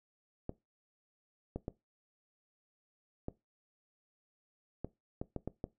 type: clicks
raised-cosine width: 2 ms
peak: -24 dBFS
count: 9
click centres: 0.494 / 1.56 / 1.681 / 3.284 / 4.846 / 5.215 / 5.363 / 5.476 / 5.641 s
effects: noise-tail reverb RT60 0.2 s tail -19 dB re dry